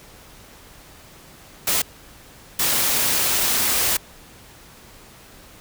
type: noise bursts at uneven times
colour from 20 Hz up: white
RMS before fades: -20 dBFS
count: 2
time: 1.67-1.82 / 2.59-3.97 s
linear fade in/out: 5 ms
effects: pink hiss -46 dBFS RMS until 5.6 s